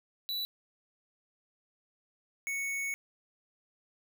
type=tone pair in turn; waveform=square; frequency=3951 / 2217 Hz; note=B7 / C#7; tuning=0 / 0 cents; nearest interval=minor seventh; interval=1000 cents; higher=first; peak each=-33 / -33 dBFS; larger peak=neither; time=0.29-0.45 / 2.47-2.94 s; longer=second; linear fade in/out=0 ms; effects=none